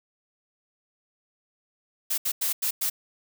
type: noise bursts at uneven times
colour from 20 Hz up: blue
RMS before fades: -26 dBFS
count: 5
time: 2.1-2.18 / 2.25-2.32 / 2.41-2.53 / 2.62-2.71 / 2.81-2.9 s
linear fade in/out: 10 ms
effects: none